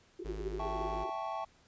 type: band-pass noise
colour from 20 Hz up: pink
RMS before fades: -42 dBFS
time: 0.19-1.1 s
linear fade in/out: 10 ms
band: 350 to 400 Hz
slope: 96 dB/octave
type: tone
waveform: square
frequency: 52.3 Hz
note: G#1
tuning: 13 cents sharp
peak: -40 dBFS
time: 0.24-1.05 s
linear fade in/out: 20 ms
type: chord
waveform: triangle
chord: A dominant seventh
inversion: second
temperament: equal with one note detuned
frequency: 659.3 / 784 / 872.9 / 1108.7 Hz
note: E5 / G5 / A5 / C#6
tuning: 0 / 0 / -14 / 0 cents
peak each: -39 dBFS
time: 0.59-1.45 s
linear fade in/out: 10 ms
effects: pink hiss -65 dBFS RMS until 1.67 s + resampled to 16000 Hz